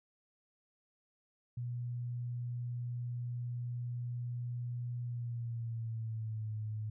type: tone with pitch glide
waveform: sine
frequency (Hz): 121.3 to 108.07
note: B2 to A2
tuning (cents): -31 to -31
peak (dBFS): -36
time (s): 1.57-6.9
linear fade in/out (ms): 5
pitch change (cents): -200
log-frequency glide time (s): 5.03-6.53
effects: none